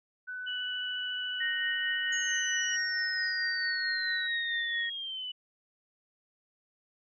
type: tone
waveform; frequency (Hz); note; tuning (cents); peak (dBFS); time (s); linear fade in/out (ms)
sine; 1498; F#6; +21; -36; 0.27-4.28; 20
type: tone with vibrato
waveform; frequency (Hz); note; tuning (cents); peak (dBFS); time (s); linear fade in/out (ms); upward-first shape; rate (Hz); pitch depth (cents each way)
sine; 2960; F#7; 0; -34; 0.46-2.77; 20; sine; 14; 9
type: tone with tremolo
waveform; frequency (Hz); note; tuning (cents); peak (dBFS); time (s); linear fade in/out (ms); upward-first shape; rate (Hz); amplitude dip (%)
sine; 1863; A#6; -2; -29; 1.4-4.9; 10; sine; 4.5; 30
type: exponential sweep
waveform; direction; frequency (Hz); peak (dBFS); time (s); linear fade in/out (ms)
sine; down; 6645 to 2960; -35; 2.12-5.32; 10
effects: none